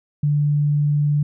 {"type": "tone", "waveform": "sine", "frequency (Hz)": 146.83, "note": "D3", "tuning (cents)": 0, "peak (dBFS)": -15, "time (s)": [0.23, 1.23], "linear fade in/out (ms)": 5, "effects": []}